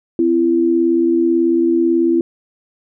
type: tone pair together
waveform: sine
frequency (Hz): 258.2 / 336.4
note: C4 / E4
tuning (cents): -23 / +35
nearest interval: perfect fourth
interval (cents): 458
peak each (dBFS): -18 / -12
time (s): 0.19-2.21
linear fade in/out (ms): 2
effects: none